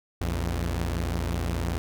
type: tone pair together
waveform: sawtooth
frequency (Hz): 58.66 / 85.1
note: A#1 / F2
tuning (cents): +12 / -44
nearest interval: tritone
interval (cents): 644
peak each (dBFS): -25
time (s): 0.21-1.78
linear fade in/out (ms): 0
effects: none